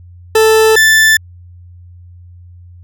40% pulse tone pair in turn, 440 / 1760 Hz, A4 / A6, 0 / 0 cents, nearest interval 2 octaves, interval 2400 cents, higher second, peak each -5 dBFS, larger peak neither, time 0.35-0.76 / 0.76-1.17 s, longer neither, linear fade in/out 5 ms, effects added 88 Hz sine -34 dBFS peak until 2.83 s

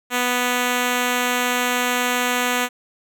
5% pulse tone, 246.9 Hz, B3, in tune, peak -7 dBFS, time 0.1-2.69 s, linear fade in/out 50 ms, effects none

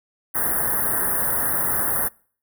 white band-stop noise, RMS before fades -22 dBFS, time 0.34-2.09 s, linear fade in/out 20 ms, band 1900 to 9400 Hz, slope 96 dB/octave, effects noise-tail reverb RT60 0.5 s tail -26 dB re dry

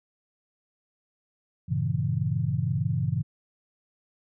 sine chord, G diminished seventh, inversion none, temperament equal, 98 / 116.54 / 138.59 / 164.81 Hz, G2 / Bb2 / Db3 / Fb3, 0 / 0 / 0 / 0 cents, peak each -31 / -29 / -28 / -30 dBFS, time 1.68-3.23 s, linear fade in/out 20 ms, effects none

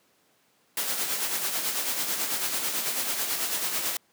white noise with tremolo, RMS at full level -27 dBFS, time 0.77-3.97 s, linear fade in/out 2 ms, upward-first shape sine, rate 9.1 Hz, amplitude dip 45%, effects pink hiss -65 dBFS RMS until 4.12 s + high-pass 200 Hz 12 dB/octave

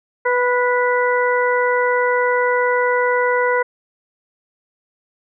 harmonic tone with a mistuned harmonic, 493.9 Hz, B4, in tune, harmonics 1 / 2 / 3 / 4, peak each -17 / -20 / -22 / -23 dBFS, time 0.25-3.63 s, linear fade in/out 10 ms, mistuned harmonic 3, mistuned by -20 cents, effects none

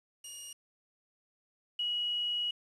5% pulse / sine tone pair in turn, 2858 / 2910 Hz, F7 / F#7, +39 / -29 cents, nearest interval unison, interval 32 cents, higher second, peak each -33 / -30 dBFS, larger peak second, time 0.24-0.53 / 1.79-2.51 s, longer second, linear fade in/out 5 ms, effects resampled to 24000 Hz + 10-bit

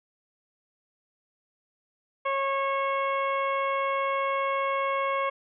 harmonic tone, 547 Hz, C#5, 23 cents flat, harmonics 1 / 2 / 3 / 4 / 5 / 6, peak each -29 / -27 / -40 / -34 / -43 / -46 dBFS, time 2.25-5.3 s, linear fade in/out 10 ms, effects none

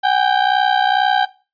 35% pulse ring-modulated tone, 784 Hz, G5, in tune, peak -8 dBFS, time 0.03-1.26 s, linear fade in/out 20 ms, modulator 31.1 Hz, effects noise-tail reverb RT60 0.3 s tail -19 dB re dry + resampled to 11025 Hz

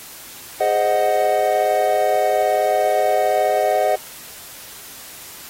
triangle chord, Ab dominant seventh, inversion none, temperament equal, 415.3 / 523.3 / 622.3 / 740 Hz, Ab4 / C5 / Eb5 / Gb5, 0 / 0 / 0 / 0 cents, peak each -22 / -21 / -17 / -17 dBFS, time 0.6-3.96 s, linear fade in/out 10 ms, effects white hiss -38 dBFS RMS until 5.49 s + AAC 48 kbps

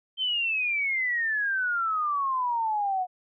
sine exponential sweep, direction down, 3136 to 722 Hz, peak -24 dBFS, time 0.17-3.07 s, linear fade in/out 50 ms, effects none

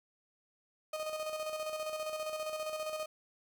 35% pulse tone with tremolo, 620 Hz, D#5, 6 cents flat, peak -33 dBFS, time 0.93-3.06 s, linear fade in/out 5 ms, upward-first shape square, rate 15 Hz, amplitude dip 45%, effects none

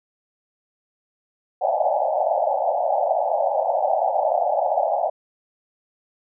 pink band-pass noise, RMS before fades -21 dBFS, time 1.61-5.1 s, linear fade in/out 10 ms, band 560 to 850 Hz, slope 96 dB/octave, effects none

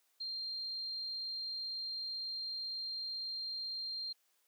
sine tone, 4186 Hz, C8, in tune, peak -38 dBFS, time 0.2-4.13 s, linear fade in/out 10 ms, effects white hiss -75 dBFS RMS until 4.47 s + high-pass 400 Hz 12 dB/octave

